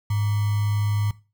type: tone with sample-and-hold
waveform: sine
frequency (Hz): 103.83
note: G#2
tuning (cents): 0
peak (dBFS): -20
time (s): 0.1-1.11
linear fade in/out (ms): 5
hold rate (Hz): 1050
effects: noise-tail reverb RT60 0.3 s tail -18 dB re dry